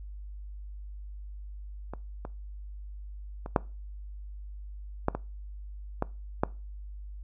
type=clicks; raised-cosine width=1 ms; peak=-23 / -23 / -24 / -7 / -10 / -17 / -13 / -9 dBFS; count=8; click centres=1.936 / 2.251 / 3.461 / 3.562 / 5.084 / 5.15 / 6.024 / 6.435 s; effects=noise-tail reverb RT60 0.3 s tail -21 dB re dry + added 50 Hz sine -39 dBFS peak until 7.23 s